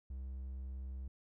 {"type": "tone", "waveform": "triangle", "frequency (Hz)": 65.41, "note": "C2", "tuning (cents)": 0, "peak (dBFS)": -39, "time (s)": [0.1, 1.08], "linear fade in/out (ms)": 5, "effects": []}